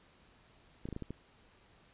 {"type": "clicks", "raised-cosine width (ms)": 3, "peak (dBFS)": -27, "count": 6, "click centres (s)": [0.855, 0.888, 0.927, 0.964, 1.023, 1.106], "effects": ["pink hiss -64 dBFS RMS until 1.93 s", "resampled to 8000 Hz"]}